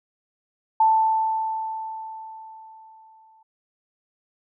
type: tone with exponential decay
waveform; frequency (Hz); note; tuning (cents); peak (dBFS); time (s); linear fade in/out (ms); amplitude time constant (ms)
sine; 883; A5; +6; -13; 0.8-3.43; 5; 570
effects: none